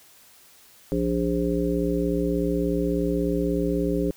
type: harmonic tone with a mistuned harmonic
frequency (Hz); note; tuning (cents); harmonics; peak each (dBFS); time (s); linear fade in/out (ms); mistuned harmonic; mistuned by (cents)
58.27; A#1; 0; 1 / 3 / 5 / 7 / 9; -31 / -27 / -26 / -27 / -30; 0.92-4.11; 0; 1; +96
effects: white hiss -53 dBFS RMS until 4.16 s